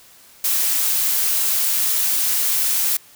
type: noise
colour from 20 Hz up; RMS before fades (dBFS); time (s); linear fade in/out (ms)
blue; -19; 0.44-2.97; 5
effects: white hiss -48 dBFS RMS until 3.15 s